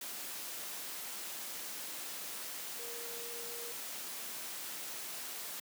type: tone in noise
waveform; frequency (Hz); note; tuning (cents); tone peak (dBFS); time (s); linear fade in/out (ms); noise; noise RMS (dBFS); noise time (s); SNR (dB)
sine; 471.4; A#4; +19; -48; 2.79-3.72; 5; white; -43; 0.01-5.6; -8
effects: high-pass 200 Hz 12 dB/octave